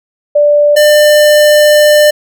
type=tone pair in turn; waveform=sine / square; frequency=587.3 / 597.6 Hz; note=D5 / D5; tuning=0 / +30 cents; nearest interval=unison; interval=30 cents; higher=second; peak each=-4 dBFS; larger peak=neither; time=0.35-0.76 / 0.76-2.11 s; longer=second; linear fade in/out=10 ms; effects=none

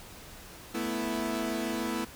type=chord; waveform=sawtooth; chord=A suspended second; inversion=none; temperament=equal; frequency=220 / 246.9 / 329.6 Hz; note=A3 / B3 / E4; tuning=0 / 0 / 0 cents; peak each=-31 / -31 / -30 dBFS; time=0.74-2.05 s; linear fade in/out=10 ms; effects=pink hiss -48 dBFS RMS until 2.15 s

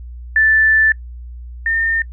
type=tone pair in turn; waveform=sine; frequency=1760 / 1815.8 Hz; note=A6 / A#6; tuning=0 / -46 cents; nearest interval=minor second; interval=54 cents; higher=second; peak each=-9 / -14 dBFS; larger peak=first; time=0.36-0.92 / 1.66-2.02 s; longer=first; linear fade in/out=2 ms; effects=noise-tail reverb RT60 0.1 s tail -25 dB re dry + added 60 Hz sine -29 dBFS peak until 2.12 s

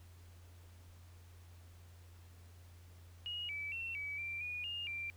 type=tone with pitch steps; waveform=sine; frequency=2882 / 2304 / 2708 / 2285 / 2357 / 2453 / 2831 / 2362 Hz; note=F#7 / D7 / E7 / D7 / D7 / D#7 / F7 / D7; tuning=-46 / -34 / +46 / -48 / +6 / -25 / +23 / +9 cents; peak=-39 dBFS; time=3.26-5.1 s; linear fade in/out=0 ms; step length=230 ms; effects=added 87 Hz sine -55 dBFS peak until 5.16 s + pink hiss -66 dBFS RMS until 5.16 s

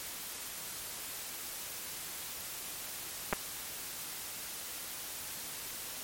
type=clicks; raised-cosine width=0.5 ms; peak=-14 dBFS; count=2; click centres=3.327 / 3.332 s; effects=white hiss -42 dBFS RMS until 6.03 s + MP3 64 kbps

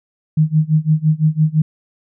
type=tone with tremolo; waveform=sine; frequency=155.56 Hz; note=D#3; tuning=in tune; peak=-8 dBFS; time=0.37-1.62 s; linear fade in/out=5 ms; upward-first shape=sine; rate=5.9 Hz; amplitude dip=95%; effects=none

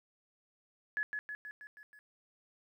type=tone with echo; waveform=sine; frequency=1700 Hz; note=G#6; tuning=40 cents sharp; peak=-31 dBFS; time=0.97-1.03 s; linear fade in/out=0 ms; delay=160 ms; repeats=6; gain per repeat=-4 dB; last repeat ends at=1.99 s; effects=12-bit

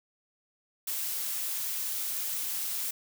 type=noise; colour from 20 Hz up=blue; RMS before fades=-33 dBFS; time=0.87-2.91 s; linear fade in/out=5 ms; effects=none

